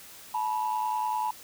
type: tone pair together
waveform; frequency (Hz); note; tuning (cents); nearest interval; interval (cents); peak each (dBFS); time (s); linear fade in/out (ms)
sine; 865 / 975; A5 / B5; -30 / -23; major second; 207; -28; 0.34-1.31; 5
effects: tanh soft clip ceiling -21 dBFS + white hiss -48 dBFS RMS until 1.43 s